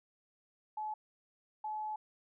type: tone bursts at uneven times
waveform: sine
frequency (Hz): 857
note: A5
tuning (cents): -46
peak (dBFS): -36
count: 2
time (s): 0.77-0.94 / 1.64-1.96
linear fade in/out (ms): 5
effects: none

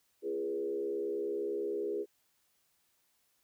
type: tone with frequency modulation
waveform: sine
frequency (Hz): 410.2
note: G#4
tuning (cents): -21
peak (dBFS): -32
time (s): 0.22-2.06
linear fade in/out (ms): 50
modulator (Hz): 70.7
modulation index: 0.94
effects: white hiss -74 dBFS RMS until 3.43 s

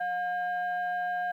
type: tone pair together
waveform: sine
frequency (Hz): 716.7 / 1610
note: F5 / G6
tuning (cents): +45 / +46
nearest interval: octave + major second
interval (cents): 1401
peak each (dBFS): -28 / -33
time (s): 0-1.32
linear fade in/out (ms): 10
effects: tanh soft clip ceiling -23 dBFS + 11-bit

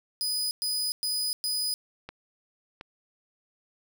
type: tone bursts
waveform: sawtooth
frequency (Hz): 4978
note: D#8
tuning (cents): 0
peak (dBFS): -24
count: 4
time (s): 0.21-1.74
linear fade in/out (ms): 0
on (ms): 300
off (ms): 110
type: clicks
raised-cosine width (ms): 0.3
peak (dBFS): -23 / -24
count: 2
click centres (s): 2.09 / 2.811
effects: none

